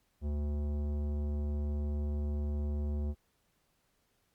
sine tone with tanh clipping, 73.42 Hz, D2, in tune, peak -33 dBFS, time 0.21-3.15 s, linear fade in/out 50 ms, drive 15 dB, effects pink hiss -75 dBFS RMS until 4.34 s + Opus 48 kbps

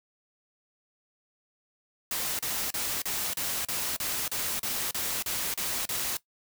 white noise bursts, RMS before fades -31 dBFS, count 13, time 2.11-6.17 s, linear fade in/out 2 ms, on 280 ms, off 35 ms, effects noise-tail reverb RT60 0.1 s tail -18 dB re dry

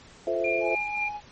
sine chord, F major seventh, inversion none, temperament equal, 349.2 / 440 / 523.3 / 659.3 Hz, F4 / A4 / C5 / E5, 0 / 0 / 0 / 0 cents, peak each -31 / -31 / -29 / -28 dBFS, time 0.27-0.75 s, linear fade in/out 2 ms
sine tone with tremolo, 2398 Hz, D7, 36 cents sharp, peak -25 dBFS, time 0.44-1.09 s, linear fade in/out 5 ms, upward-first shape triangle, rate 3.8 Hz, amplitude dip 65%
triangle tone, 834 Hz, G#5, 7 cents sharp, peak -30 dBFS, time 0.6-1.21 s, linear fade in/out 50 ms
effects pink hiss -51 dBFS RMS until 1.31 s + MP3 32 kbps

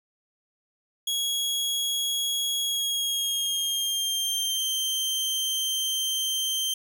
sawtooth tone with pitch glide, 3322 to 3137 Hz, G#7 to G7, 0 to +1 cents, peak -22 dBFS, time 1.07-6.74 s, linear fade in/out 5 ms, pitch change -99 cents, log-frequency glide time 2.61-4.68 s, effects none

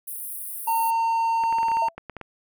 pink high-pass noise, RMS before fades -34 dBFS, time 0.07-0.91 s, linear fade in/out 10 ms, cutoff 9200 Hz, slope 96 dB/octave
triangle tone, 912 Hz, A#5, 38 cents flat, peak -18 dBFS, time 0.67-1.89 s, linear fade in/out 10 ms
clicks, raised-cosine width 0.5 ms, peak -21 dBFS, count 12, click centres 1.437 / 1.526 / 1.585 / 1.631 / 1.684 / 1.717 / 1.77 / 1.884 / 1.98 / 2.097 / 2.167 / 2.213 s
sine tone with exponential decay, 666 Hz, E5, 18 cents sharp, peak -24 dBFS, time 1.82-1.95 s, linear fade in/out 2 ms, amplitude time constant 27 ms
effects none

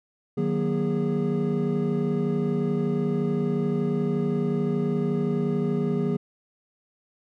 triangle tone cluster, 153.4 / 185 / 238.7 / 410.5 Hz, D#3 / F#3 / A#3 / G#4, -24 / 0 / +41 / -20 cents, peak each -26 dBFS, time 0.37-6.17 s, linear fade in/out 10 ms, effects none

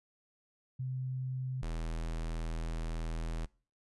sine / square tone pair in turn, 129.3 / 40.81 Hz, C3 / E1, -20 / -17 cents, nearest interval octave + minor sixth, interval 1997 cents, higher first, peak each -34 / -35 dBFS, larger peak first, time 0.79-1.62 / 1.62-3.46 s, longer second, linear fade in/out 10 ms, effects noise-tail reverb RT60 0.4 s tail -24 dB re dry + resampled to 24000 Hz

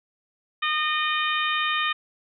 harmonic tone, 612 Hz, D#5, 29 cents flat, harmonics 2 / 3 / 4 / 5 / 6, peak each -26 / -28 / -29 / -30 / -31 dBFS, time 0.62-1.93 s, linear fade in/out 10 ms, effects none

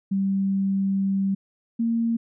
sine tone pair in turn, 194.8 / 230.3 Hz, G3 / A#3, -11 / -21 cents, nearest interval minor third, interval 290 cents, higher second, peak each -20 / -20 dBFS, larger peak neither, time 0.11-1.35 / 1.79-2.17 s, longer first, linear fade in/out 10 ms, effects none

